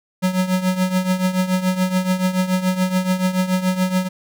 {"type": "tone with tremolo", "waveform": "square", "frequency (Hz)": 184.9, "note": "F#3", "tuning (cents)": -1, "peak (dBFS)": -14, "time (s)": [0.22, 4.09], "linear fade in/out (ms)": 20, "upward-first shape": "triangle", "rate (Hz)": 7, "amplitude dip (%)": 80, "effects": []}